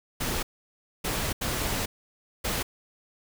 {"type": "noise bursts at uneven times", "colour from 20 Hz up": "pink", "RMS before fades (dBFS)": -29, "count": 4, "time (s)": [[0.2, 0.43], [1.04, 1.33], [1.41, 1.86], [2.44, 2.63]], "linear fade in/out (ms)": 10, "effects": []}